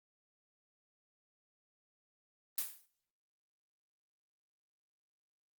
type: noise with exponential decay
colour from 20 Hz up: blue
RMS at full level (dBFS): -32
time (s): 2.58-2.86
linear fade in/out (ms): 2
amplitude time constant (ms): 59
effects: noise-tail reverb RT60 0.7 s tail -23 dB re dry + Opus 32 kbps